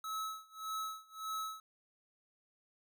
square tone with tremolo, 1294 Hz, E6, 32 cents flat, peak -37 dBFS, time 0.04-1.6 s, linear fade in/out 2 ms, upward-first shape sine, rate 1.7 Hz, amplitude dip 95%, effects none

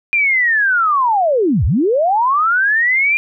sine linear two-way sweep, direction down then up, 2418 to 56.6 to 2418 Hz, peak -11 dBFS, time 0.13-3.17 s, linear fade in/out 0 ms, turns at 1.65 s, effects none

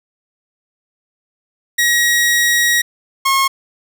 sawtooth tone pair in turn, 1900 / 1082.5 Hz, A#6 / C#6, +33 / -41 cents, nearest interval minor seventh, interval 974 cents, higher first, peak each -8 dBFS, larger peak neither, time 1.78-2.82 / 3.25-3.48 s, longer first, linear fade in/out 10 ms, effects none

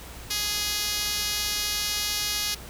5% pulse tone with band-pass filter, 415.5 Hz, G#4, 1 cent sharp, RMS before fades -28 dBFS, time 0.3-2.55 s, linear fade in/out 10 ms, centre 7500 Hz, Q 1, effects added 60 Hz sine -43 dBFS peak until 2.69 s + pink hiss -43 dBFS RMS until 2.69 s

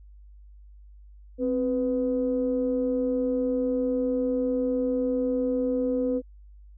sine tone pair together, 261.6 / 497 Hz, C4 / B4, 0 / +11 cents, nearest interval major seventh, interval 1111 cents, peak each -25 dBFS, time 1.38-6.22 s, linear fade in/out 50 ms, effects tanh soft clip ceiling -15 dBFS + added 50 Hz sine -46 dBFS peak until 6.77 s

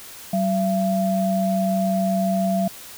sine tone pair together, 190 / 677.1 Hz, F#3 / E5, +46 / +46 cents, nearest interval octave + minor seventh, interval 2200 cents, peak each -20 / -22 dBFS, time 0.33-2.68 s, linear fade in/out 5 ms, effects white hiss -40 dBFS RMS until 2.97 s

